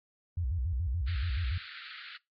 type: tone with vibrato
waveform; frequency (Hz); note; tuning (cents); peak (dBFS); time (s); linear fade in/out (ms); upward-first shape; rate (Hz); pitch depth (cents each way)
sine; 73.42; D2; 0; -29; 0.37-1.58; 5; square; 7; 290
type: band-pass noise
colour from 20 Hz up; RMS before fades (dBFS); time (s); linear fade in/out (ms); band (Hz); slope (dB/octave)
pink; -46; 1.06-2.18; 20; 1300 to 4500; 96
effects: noise-tail reverb RT60 0.2 s tail -21 dB re dry + AAC 64 kbps